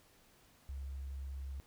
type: tone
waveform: sine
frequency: 67.9 Hz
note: C#2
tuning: 35 cents flat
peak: -40 dBFS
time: 0.69-1.6 s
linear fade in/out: 0 ms
effects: pink hiss -66 dBFS RMS until 1.66 s